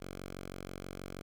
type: tone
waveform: 5% pulse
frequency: 46.25 Hz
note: F#1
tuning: in tune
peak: -31 dBFS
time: 0-1.22 s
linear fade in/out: 10 ms
effects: none